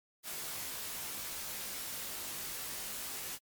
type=noise with comb filter; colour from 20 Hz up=white; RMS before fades=-41 dBFS; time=0.23-3.39 s; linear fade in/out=50 ms; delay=17 ms; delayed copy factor=-0.65; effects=MP3 96 kbps